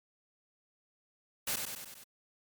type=noise with echo; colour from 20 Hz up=white; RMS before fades=-33 dBFS; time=1.47-1.56 s; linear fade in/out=5 ms; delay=96 ms; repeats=5; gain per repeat=-4 dB; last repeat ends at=2.04 s; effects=MP3 96 kbps